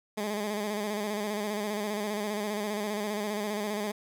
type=tone with vibrato; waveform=15% pulse; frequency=208.8 Hz; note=G#3; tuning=10 cents sharp; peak=-24 dBFS; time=0.17-3.92 s; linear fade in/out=10 ms; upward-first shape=square; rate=15 Hz; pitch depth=43 cents each way; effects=none